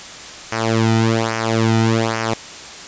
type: tone with flanger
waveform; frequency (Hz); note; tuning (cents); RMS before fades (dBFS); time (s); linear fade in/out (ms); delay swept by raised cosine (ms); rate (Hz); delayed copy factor
sawtooth; 112.8; A2; +44; -17; 0.52-2.34; 5; 0.25 to 1.85; 1.2; -0.85
effects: white hiss -34 dBFS RMS until 2.87 s + resampled to 16000 Hz